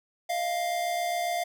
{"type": "tone pair together", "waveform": "square", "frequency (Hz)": [631.1, 698.5], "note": ["D#5", "F5"], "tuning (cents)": [24, 0], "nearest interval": "major second", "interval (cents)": 176, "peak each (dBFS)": [-37, -28], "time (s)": [0.29, 1.44], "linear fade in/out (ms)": 10, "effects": []}